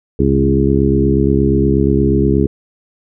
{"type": "harmonic tone with a mistuned harmonic", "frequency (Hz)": 68.4, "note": "C#2", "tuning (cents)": -23, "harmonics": [1, 2, 3, 4, 5, 6], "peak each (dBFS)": [-17, -17, -17, -17, -17, -17], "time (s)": [0.19, 2.47], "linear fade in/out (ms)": 5, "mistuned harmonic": 2, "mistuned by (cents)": -23, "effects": []}